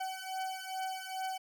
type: beating tone pair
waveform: 40% pulse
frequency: 756 / 758.4 Hz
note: F#5 / F#5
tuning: +37 / +43 cents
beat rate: 2.4 Hz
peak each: -39 / -39 dBFS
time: 0-1.38 s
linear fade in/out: 10 ms
effects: none